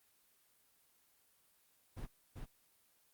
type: noise with echo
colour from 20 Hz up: brown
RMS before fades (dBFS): -44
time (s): 1.96-2.07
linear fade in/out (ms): 20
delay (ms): 390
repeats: 1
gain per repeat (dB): -2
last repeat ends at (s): 2.46
effects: white hiss -72 dBFS RMS until 3.13 s + Opus 24 kbps